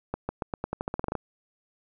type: accelerating click train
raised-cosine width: 1 ms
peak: -15 dBFS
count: 14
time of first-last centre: 0.14-1.153 s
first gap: 150 ms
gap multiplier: 0.88
effects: none